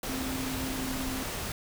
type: tone in noise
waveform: sine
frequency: 261.6 Hz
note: C4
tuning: in tune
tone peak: -34 dBFS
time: 0.09-1.23 s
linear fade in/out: 2 ms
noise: pink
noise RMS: -35 dBFS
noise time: 0.03-1.52 s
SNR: -2 dB
effects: none